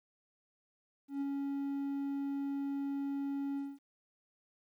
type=tone with ADSR envelope; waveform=triangle; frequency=278.7 Hz; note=C#4; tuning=9 cents sharp; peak=-30 dBFS; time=1.08-3.79 s; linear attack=130 ms; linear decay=25 ms; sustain=-2 dB; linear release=220 ms; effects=12-bit